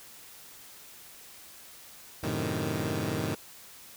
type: chord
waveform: 15% pulse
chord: F# diminished seventh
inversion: none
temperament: equal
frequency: 92.5 / 110 / 130.81 / 155.56 Hz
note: F#2 / A2 / C3 / Eb3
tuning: 0 / 0 / 0 / 0 cents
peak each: -30 / -28 / -30 / -27 dBFS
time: 2.23-3.35 s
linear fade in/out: 5 ms
effects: white hiss -50 dBFS RMS until 3.96 s